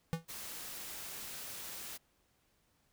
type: tone with exponential decay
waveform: square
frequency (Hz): 164.81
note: E3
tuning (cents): 0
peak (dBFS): -29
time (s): 0.13-0.25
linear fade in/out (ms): 0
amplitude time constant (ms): 26
type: noise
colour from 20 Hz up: white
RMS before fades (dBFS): -45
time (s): 0.28-1.98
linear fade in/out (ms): 20
effects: pink hiss -74 dBFS RMS until 2.92 s